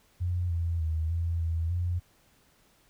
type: tone with pitch steps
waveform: sine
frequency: 88.7 / 84.3 / 79.7 / 84.1 / 82.3 / 87.9 Hz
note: F2 / E2 / D#2 / E2 / E2 / F2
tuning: +27 / +39 / +42 / +35 / -2 / +12 cents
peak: -26 dBFS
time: 0.2-2 s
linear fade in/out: 20 ms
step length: 300 ms
effects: pink hiss -64 dBFS RMS until 2.89 s